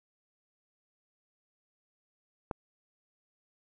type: click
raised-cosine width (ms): 1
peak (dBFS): -19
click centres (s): 2.512
effects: none